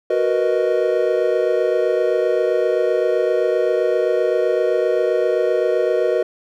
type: chord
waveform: triangle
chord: B major seventh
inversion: second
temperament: equal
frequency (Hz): 370 / 466.2 / 493.9 / 622.3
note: F#4 / A#4 / B4 / D#5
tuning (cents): 0 / 0 / 0 / 0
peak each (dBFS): -19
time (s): 0.1-6.23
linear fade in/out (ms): 5
effects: none